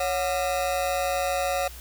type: ring-modulated tone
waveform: 40% pulse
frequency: 643 Hz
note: E5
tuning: 43 cents flat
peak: -20 dBFS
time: 0-1.68 s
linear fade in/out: 5 ms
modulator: 86.3 Hz
effects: added 60 Hz sine -41 dBFS peak until 1.8 s + white hiss -45 dBFS RMS until 1.8 s